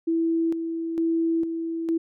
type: tone with tremolo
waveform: sine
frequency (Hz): 329.6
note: E4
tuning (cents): 0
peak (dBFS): -20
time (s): 0.07-1.98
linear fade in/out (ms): 10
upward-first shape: square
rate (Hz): 1.1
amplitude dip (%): 50
effects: none